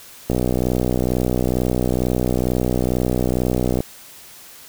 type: click train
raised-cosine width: 2 ms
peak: -6 dBFS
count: 219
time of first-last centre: 0.3-3.805 s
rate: 62.2 Hz
effects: white hiss -42 dBFS RMS until 4.68 s